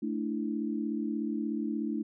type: chord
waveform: sine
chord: A suspended fourth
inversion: none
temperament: just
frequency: 220 / 293.3 / 330 Hz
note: A3 / D4 / E4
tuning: 0 / -2 / +2 cents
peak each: -33 / -34 / -36 dBFS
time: 0.02-2.03 s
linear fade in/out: 10 ms
effects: none